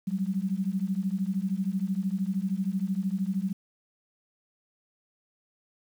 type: beating tone pair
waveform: sine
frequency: 185 / 198 Hz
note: F#3 / G3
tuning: 0 / +18 cents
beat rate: 13 Hz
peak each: -29 dBFS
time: 0.07-3.53 s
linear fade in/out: 10 ms
effects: 9-bit